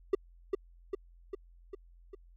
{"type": "tone with echo", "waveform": "triangle", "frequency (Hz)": 392, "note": "G4", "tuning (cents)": 0, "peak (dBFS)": -20, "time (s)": [0.13, 0.15], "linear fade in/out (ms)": 5, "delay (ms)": 400, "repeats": 5, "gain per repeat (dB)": -4, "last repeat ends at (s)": 2.15, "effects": ["added 43 Hz sine -55 dBFS peak until 2.36 s"]}